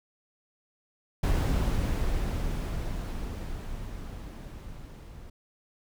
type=noise with level ramp; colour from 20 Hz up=brown; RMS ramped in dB=-24 to -45 dBFS; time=1.23-5.3 s; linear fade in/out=5 ms; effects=none